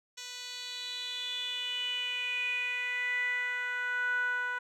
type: tone with band-pass filter sweep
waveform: 10% pulse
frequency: 493.9 Hz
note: B4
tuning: in tune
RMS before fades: -34 dBFS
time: 0.17-4.59 s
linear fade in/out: 10 ms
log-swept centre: 5000 to 1300 Hz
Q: 6.7
effects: none